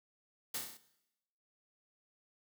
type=noise with echo; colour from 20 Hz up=white; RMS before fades=-38 dBFS; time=0.54-0.58 s; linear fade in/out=5 ms; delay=32 ms; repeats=6; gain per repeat=-3 dB; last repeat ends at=0.772 s; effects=noise-tail reverb RT60 0.9 s tail -17 dB re dry

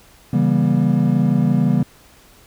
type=chord; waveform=triangle; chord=C# diminished seventh; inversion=none; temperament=equal with one note detuned; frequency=138.59 / 164.81 / 196 / 238.8 Hz; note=C#3 / E3 / G3 / Bb3; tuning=0 / 0 / 0 / +42 cents; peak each=-17 dBFS; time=0.33-1.83 s; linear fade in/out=5 ms; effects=pink hiss -49 dBFS RMS until 2.46 s

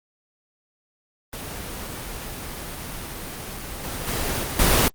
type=noise with level steps; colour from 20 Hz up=pink; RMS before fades=-33 / -30 / -25 / -28 / -17 dBFS; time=1.33-4.88 s; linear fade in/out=0 ms; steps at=3.84 / 4.07 / 4.43 / 4.59 s; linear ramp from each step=2 ms; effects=Opus 24 kbps

